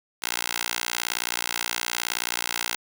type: tone with high-pass filter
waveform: 10% pulse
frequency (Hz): 59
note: A#1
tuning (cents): +22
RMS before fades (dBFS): -29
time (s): 0.22-2.76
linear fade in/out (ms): 10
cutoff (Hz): 1600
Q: 0.5
effects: none